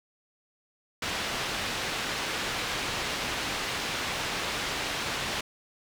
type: low-pass noise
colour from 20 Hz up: white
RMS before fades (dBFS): -32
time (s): 1.02-5.41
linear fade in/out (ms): 5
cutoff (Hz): 3600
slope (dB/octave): 12
effects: none